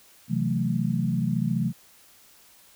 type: chord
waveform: sine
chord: F# half-diminished seventh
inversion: second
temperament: equal with one note detuned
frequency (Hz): 130.81 / 164.05 / 185 / 220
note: C3 / E3 / F#3 / A3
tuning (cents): 0 / -8 / 0 / 0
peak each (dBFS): -28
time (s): 0.28-1.73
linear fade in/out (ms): 50
effects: white hiss -55 dBFS RMS until 2.75 s